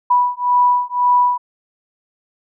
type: beating tone pair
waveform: sine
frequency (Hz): 982 / 983.9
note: B5 / B5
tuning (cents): -10 / -7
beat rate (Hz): 1.9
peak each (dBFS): -15 / -15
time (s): 0.1-1.38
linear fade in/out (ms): 10
effects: none